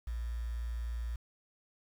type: tone with quantisation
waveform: sine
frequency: 58.27 Hz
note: A#1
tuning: in tune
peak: -34 dBFS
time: 0.07-1.16 s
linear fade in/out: 5 ms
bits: 9
effects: none